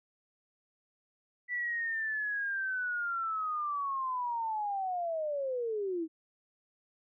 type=linear sweep; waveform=sine; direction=down; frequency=1975.5 to 311.1 Hz; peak=-31 dBFS; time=1.48-6.08 s; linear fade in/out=50 ms; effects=none